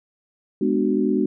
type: chord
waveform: sine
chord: G# half-diminished seventh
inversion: none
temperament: just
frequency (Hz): 207.7 / 249.2 / 299 / 373.8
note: G#3 / B3 / D4 / F#4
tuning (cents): 0 / +16 / +31 / +18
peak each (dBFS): -23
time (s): 0.61-1.26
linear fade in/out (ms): 5
effects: none